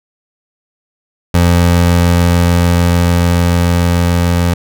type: tone with level ramp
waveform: 25% pulse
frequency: 86.8 Hz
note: F2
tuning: 10 cents flat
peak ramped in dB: -3 to -6 dBFS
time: 1.34-4.54 s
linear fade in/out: 5 ms
effects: none